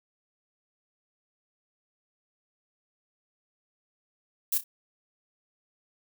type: noise with echo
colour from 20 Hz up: violet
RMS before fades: -26 dBFS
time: 4.52-4.58 s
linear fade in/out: 5 ms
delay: 30 ms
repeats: 2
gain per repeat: -12 dB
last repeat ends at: 4.64 s
effects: none